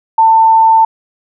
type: tone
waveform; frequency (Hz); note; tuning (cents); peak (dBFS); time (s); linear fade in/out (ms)
sine; 894; A5; +27; -4; 0.18-0.85; 5
effects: none